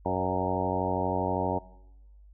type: harmonic tone with a mistuned harmonic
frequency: 92.5 Hz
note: F#2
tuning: in tune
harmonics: 1 / 2 / 3 / 4 / 5 / 6 / 7 / 8 / 9 / 10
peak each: -35 / -35 / -35 / -35 / -35 / -35 / -35 / -35 / -35 / -35 dBFS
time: 0.05-1.59 s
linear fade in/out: 10 ms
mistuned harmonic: 6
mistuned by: +28 cents
effects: noise-tail reverb RT60 1.0 s tail -21 dB re dry + added 50 Hz sine -50 dBFS peak until 2.33 s